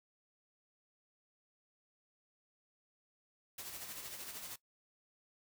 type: noise with tremolo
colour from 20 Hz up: white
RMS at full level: -45 dBFS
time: 3.58-4.56 s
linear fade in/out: 5 ms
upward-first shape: sine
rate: 13 Hz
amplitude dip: 45%
effects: noise-tail reverb RT60 0.1 s tail -18 dB re dry